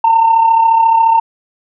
sine tone with amplitude modulation, 907 Hz, A#5, 48 cents flat, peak -3 dBFS, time 0.04-1.2 s, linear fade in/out 5 ms, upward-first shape sine, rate 34.3 Hz, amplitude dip 55%, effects tanh soft clip ceiling -2 dBFS

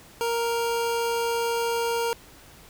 25% pulse tone, 466.2 Hz, A#4, in tune, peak -20 dBFS, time 0.21-2.13 s, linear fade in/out 0 ms, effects pink hiss -50 dBFS RMS until 2.69 s

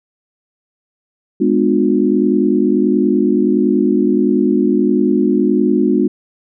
sine chord, G# diminished seventh, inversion none, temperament just, 207.7 / 249.2 / 299 / 358.8 Hz, G#3 / B3 / D4 / F4, 0 / +16 / +31 / +47 cents, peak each -16 dBFS, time 1.4-6.08 s, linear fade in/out 10 ms, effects none

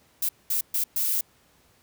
violet noise bursts at uneven times, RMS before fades -25 dBFS, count 4, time 0.22-0.29 / 0.5-0.61 / 0.74-0.84 / 0.96-1.21 s, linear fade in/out 5 ms, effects pink hiss -61 dBFS RMS until 1.82 s + high-pass 60 Hz 12 dB/octave

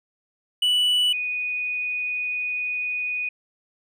triangle / sine tone pair in turn, 2960 / 2478 Hz, F#7 / D#7, 0 / -8 cents, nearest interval minor third, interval 308 cents, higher first, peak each -16 / -24 dBFS, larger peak first, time 0.62-1.13 / 1.13-3.29 s, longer second, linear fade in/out 5 ms, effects none

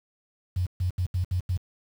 sine tone bursts at uneven times, 90.7 Hz, F#2, 34 cents flat, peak -22 dBFS, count 6, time 0.56-0.66 / 0.8-0.9 / 0.98-1.06 / 1.14-1.24 / 1.31-1.4 / 1.49-1.57 s, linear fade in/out 5 ms, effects high-pass 60 Hz 12 dB/octave + 8-bit

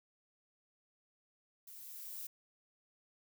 violet noise with level ramp, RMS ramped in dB -53 to -44 dBFS, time 1.67-2.27 s, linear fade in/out 5 ms, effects none

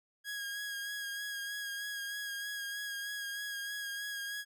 sawtooth tone with vibrato, 1645 Hz, G#6, 17 cents flat, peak -34 dBFS, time 0.24-4.45 s, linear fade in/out 50 ms, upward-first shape sine, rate 3.2 Hz, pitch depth 24 cents each way, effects none

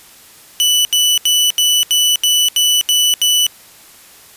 sawtooth tone bursts, 2974 Hz, F#7, 8 cents sharp, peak -7 dBFS, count 9, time 0.6-3.466 s, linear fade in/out 0 ms, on 250 ms, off 77 ms, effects white hiss -42 dBFS RMS until 4.36 s + resampled to 32000 Hz

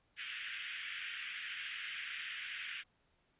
white band-pass noise, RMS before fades -44 dBFS, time 0.16-2.84 s, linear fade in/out 50 ms, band 1500 to 3200 Hz, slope 48 dB/octave, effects pink hiss -75 dBFS RMS until 3.39 s + resampled to 8000 Hz

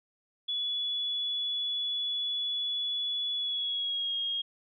sine tone with pitch glide, 3413 to 3261 Hz, G#7 to G#7, +47 to -32 cents, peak -29 dBFS, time 0.48-4.42 s, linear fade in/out 10 ms, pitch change -79 cents, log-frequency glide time 3.35-4.15 s, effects none

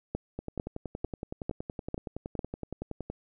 two click trains, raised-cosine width 2 ms, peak -22 / -17 dBFS, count 30 / 6, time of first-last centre 0.39-3.1 / 0.15-2.392 s, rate 10.7 / 2.23 Hz, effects none

